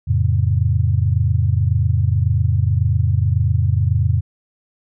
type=chord; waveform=sine; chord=F augmented; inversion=none; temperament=just; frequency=87.31 / 109.13 / 136.42 Hz; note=F2 / A2 / C#3; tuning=0 / -14 / -27 cents; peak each=-17 / -17 / -20 dBFS; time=0.07-4.21 s; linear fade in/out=20 ms; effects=none